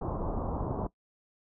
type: low-pass noise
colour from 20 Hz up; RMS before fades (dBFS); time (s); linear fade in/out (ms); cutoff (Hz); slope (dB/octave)
pink; -33; 0.01-0.87; 5; 1100; 48
effects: noise-tail reverb RT60 0.1 s tail -19 dB re dry